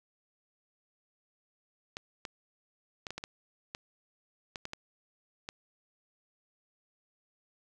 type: clicks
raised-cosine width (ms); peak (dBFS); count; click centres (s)
0.2; -21; 11; 1.969 / 2.252 / 3.068 / 3.106 / 3.18 / 3.239 / 3.749 / 4.558 / 4.654 / 4.734 / 5.489
effects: none